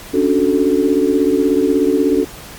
sine chord, D major seventh, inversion third, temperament equal, 277.2 / 293.7 / 370 / 440 Hz, C#4 / D4 / F#4 / A4, 0 / 0 / 0 / 0 cents, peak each -17 dBFS, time 0.13-2.25 s, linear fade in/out 20 ms, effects pink hiss -35 dBFS RMS until 2.58 s + Opus 48 kbps

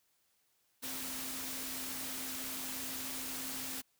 sine tone in noise, 261.6 Hz, C4, in tune, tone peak -49 dBFS, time 0.82-3.82 s, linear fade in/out 20 ms, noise white, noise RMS -41 dBFS, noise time 0.82-3.82 s, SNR -11 dB, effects white hiss -75 dBFS RMS until 3.99 s

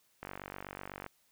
click train, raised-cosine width 0.5 ms, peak -26 dBFS, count 41, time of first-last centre 0.23-1.063 s, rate 48 Hz, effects white hiss -71 dBFS RMS until 1.31 s

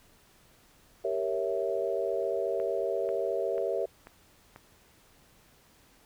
sine chord, G diminished seventh, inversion none, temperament equal, 392 / 466.2 / 554.4 / 659.3 Hz, G4 / Bb4 / Db5 / Fb5, 0 / 0 / 0 / 0 cents, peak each -33 dBFS, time 1.04-3.86 s, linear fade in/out 10 ms
click train, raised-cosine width 0.5 ms, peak -31 dBFS, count 5, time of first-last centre 2.6-4.561 s, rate 2.04 Hz
effects pink hiss -61 dBFS RMS until 6.05 s

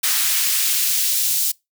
white noise with high-pass filter sweep, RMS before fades -19 dBFS, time 0.03-1.52 s, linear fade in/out 10 ms, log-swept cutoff 1400 to 5000 Hz, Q 0.78, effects noise-tail reverb RT60 0.2 s tail -24 dB re dry

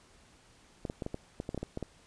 clicks, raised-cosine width 2 ms, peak -22 dBFS, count 12, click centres 0.852 / 0.899 / 1.022 / 1.064 / 1.144 / 1.401 / 1.491 / 1.546 / 1.577 / 1.63 / 1.774 / 1.827 s, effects pink hiss -61 dBFS RMS until 2.06 s + resampled to 22050 Hz

